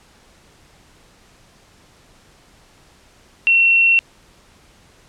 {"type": "tone", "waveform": "sine", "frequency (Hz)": 2719, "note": "F7", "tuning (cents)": -47, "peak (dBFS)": -10, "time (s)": [3.47, 3.99], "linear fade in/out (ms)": 0, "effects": ["pink hiss -51 dBFS RMS until 5.08 s", "low-pass 9000 Hz 12 dB/octave"]}